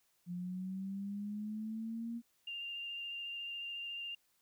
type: linear sweep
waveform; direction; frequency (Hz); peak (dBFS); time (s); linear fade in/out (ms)
sine; up; 174.61 to 235.8; -38; 0.26-2.22; 50
type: tone with vibrato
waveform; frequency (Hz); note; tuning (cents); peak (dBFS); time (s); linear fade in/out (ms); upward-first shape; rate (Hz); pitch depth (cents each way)
sine; 2794; F7; 0; -40; 2.47-4.15; 5; triangle; 14; 17
effects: white hiss -75 dBFS RMS until 4.41 s